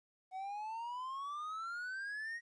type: exponential sweep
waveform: triangle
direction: up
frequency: 740 to 1900 Hz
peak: -38 dBFS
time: 0.31-2.41 s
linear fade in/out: 50 ms
effects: resampled to 22050 Hz + 13-bit